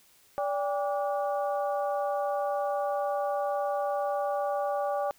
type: harmonic tone with a mistuned harmonic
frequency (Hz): 289.4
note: D4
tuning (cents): -25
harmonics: 2 / 3 / 4 / 5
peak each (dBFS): -29 / -31 / -37 / -46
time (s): 0.38-5.11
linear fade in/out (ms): 0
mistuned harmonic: 3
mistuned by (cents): -140
effects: white hiss -61 dBFS RMS until 5.18 s